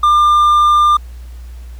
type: tone with hard clipping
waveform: sine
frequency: 1198 Hz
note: D6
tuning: 34 cents sharp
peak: -8 dBFS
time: 0.03-0.97 s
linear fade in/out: 5 ms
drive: 3 dB
effects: added 60 Hz sine -28 dBFS peak until 1.79 s + pink hiss -48 dBFS RMS until 1.79 s